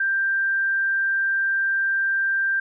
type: tone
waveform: sine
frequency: 1580 Hz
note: G6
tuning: 13 cents sharp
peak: -19 dBFS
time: 0-2.6 s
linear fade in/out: 5 ms
effects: none